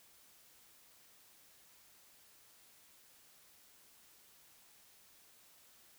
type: silence
effects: white hiss -64 dBFS RMS until 5.98 s